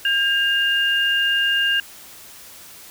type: tone pair together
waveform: sine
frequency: 1611.7 / 2813 Hz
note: G6 / F7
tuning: +48 / +12 cents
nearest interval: minor seventh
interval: 964 cents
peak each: -19 dBFS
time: 0.05-1.8 s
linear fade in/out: 2 ms
effects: white hiss -42 dBFS RMS until 2.9 s